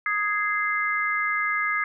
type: chord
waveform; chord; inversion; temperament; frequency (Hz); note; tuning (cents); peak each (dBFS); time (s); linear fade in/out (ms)
sine; Ab major; second; just; 1245.9 / 1661.2 / 2077; Eb6 / Ab6 / C7; +2 / 0 / -13; -27 / -27 / -26; 0.06-1.84; 2
effects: none